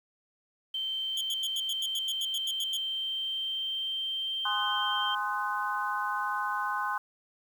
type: tone with pitch glide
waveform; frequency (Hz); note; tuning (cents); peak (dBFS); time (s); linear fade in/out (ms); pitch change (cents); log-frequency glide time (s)
sine; 3118 to 3145; G7 to G7; -10 to +5; -30; 0.74-5.15; 5; +15; 0.99-4.75
type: tone bursts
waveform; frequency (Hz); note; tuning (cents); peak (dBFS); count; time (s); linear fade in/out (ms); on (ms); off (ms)
sawtooth; 3342; G#7; +10; -29; 13; 1.17-2.77; 2; 40; 90
type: chord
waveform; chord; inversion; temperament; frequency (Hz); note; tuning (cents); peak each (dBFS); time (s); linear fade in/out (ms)
sine; Ab dominant seventh; none; equal with one note detuned; 830.6 / 1046.5 / 1244.5 / 1502.4; Ab5 / C6 / Eb6 / Gb6; 0 / 0 / 0 / +26; -35 / -32 / -37 / -34; 4.45-6.98; 5
effects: 9-bit